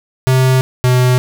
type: tone pair in turn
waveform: square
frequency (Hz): 130 / 126.01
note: C3 / B2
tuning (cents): -11 / +35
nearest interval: minor second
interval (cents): 54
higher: first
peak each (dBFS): -9 / -9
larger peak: neither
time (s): 0.27-0.61 / 0.84-1.18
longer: neither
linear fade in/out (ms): 0
effects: none